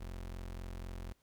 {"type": "tone", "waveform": "30% pulse", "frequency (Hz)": 44, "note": "F1", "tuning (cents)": 14, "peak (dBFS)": -39, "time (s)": [0, 1.13], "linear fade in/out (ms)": 10, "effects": ["pink hiss -75 dBFS RMS until 1.22 s"]}